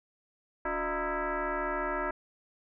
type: tone with frequency modulation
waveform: sine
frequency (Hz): 360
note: F#4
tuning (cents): -47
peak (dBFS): -29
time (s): 0.65-2.11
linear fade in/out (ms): 5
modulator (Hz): 323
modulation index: 4.4
effects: none